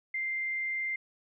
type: tone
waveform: sine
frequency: 2093 Hz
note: C7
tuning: in tune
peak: -30 dBFS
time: 0.14-0.96 s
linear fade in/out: 5 ms
effects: none